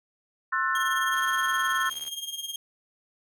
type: chord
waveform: sine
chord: F# half-diminished seventh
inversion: second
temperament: just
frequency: 1065.6 / 1332 / 1480 / 1776 Hz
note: C6 / E6 / F#6 / A6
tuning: +31 / +18 / 0 / +16 cents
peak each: -29 dBFS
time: 0.52-1.9 s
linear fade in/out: 10 ms
type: tone with tremolo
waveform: sawtooth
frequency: 3226 Hz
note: G7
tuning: 49 cents sharp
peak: -27 dBFS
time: 0.75-2.56 s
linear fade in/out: 2 ms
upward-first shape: sine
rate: 19 Hz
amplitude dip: 70%
type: click train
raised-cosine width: 0.2 ms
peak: -30 dBFS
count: 69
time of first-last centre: 1.14-2.079 s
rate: 72.4 Hz
effects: none